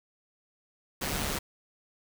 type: noise with amplitude modulation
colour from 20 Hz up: pink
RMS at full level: -29 dBFS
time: 1.01-1.39 s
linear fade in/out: 10 ms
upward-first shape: sine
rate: 145 Hz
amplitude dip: 60%
effects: none